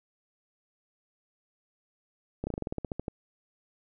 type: slowing click train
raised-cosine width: 2 ms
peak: -19 dBFS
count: 13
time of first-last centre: 2.44-3.082 s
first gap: 30 ms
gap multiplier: 1.1
effects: none